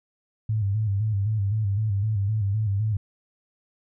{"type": "tone with vibrato", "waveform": "sine", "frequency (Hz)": 103.83, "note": "G#2", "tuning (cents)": 0, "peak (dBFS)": -21, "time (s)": [0.49, 2.97], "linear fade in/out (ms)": 5, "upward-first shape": "square", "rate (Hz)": 3.9, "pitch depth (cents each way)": 83, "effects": []}